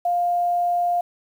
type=tone with quantisation; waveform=sine; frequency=702 Hz; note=F5; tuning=9 cents sharp; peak=-18 dBFS; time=0.05-1.01 s; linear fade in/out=5 ms; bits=8; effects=none